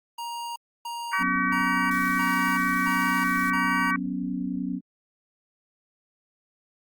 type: tone bursts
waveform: square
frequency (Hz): 941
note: A#5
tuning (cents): +16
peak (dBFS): -32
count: 6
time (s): 0.18-3.91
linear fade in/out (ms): 5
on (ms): 380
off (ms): 290
type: harmonic tone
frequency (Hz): 380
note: F#4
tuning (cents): +46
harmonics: 3 / 4 / 5 / 6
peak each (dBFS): -26 / -28 / -30 / -32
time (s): 1.13-3.96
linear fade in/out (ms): 2
type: chord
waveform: sine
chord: F# suspended fourth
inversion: none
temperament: equal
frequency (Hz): 185 / 246.9 / 277.2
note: F#3 / B3 / C#4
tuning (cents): 0 / 0 / 0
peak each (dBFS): -31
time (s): 1.18-4.81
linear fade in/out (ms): 50
type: high-pass noise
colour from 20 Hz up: white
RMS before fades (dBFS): -42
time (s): 1.91-3.5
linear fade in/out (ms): 0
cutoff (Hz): 2700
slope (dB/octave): 12
effects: Opus 24 kbps